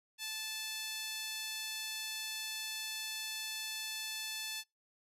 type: tone with high-pass filter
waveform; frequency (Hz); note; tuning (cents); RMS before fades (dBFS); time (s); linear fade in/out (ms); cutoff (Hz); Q
sawtooth; 875; A5; -10; -41; 0.18-4.64; 50; 3100; 1.2
effects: noise-tail reverb RT60 0.2 s tail -25 dB re dry + resampled to 32000 Hz